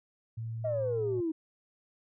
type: tone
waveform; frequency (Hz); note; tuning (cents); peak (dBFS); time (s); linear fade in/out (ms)
sine; 113.5; A#2; -46; -34; 0.37-1.21; 10
type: exponential sweep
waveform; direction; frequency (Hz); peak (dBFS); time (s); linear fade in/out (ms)
sine; down; 648 to 311.1; -28; 0.64-1.32; 10
effects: tanh soft clip ceiling -22 dBFS